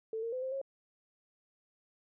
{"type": "tone with pitch steps", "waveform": "sine", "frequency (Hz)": [443.7, 460, 510, 523, 543], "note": ["A4", "A#4", "C5", "C5", "C#5"], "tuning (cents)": [14, -23, -44, -1, -36], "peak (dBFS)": -34, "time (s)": [0.13, 0.615], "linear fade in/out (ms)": 2, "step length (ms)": 97, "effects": []}